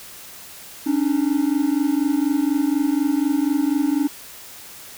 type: tone pair together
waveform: triangle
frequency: 277.2 / 301.3 Hz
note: C#4 / D4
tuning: 0 / +44 cents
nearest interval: minor second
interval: 144 cents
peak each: -18 dBFS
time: 0.86-4.08 s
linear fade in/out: 10 ms
effects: white hiss -40 dBFS RMS until 4.97 s